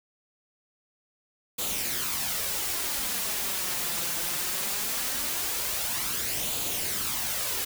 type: noise with flanger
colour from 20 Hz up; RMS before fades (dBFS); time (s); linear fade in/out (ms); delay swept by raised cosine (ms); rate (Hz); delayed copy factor
white; -30; 1.58-7.65; 10; 0.27 to 5.87; 0.2; +0.5
effects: none